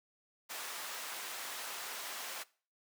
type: high-pass noise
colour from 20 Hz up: pink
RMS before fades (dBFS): -43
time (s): 0.49-2.44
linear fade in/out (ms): 20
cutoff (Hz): 810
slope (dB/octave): 12
effects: noise-tail reverb RT60 0.4 s tail -21 dB re dry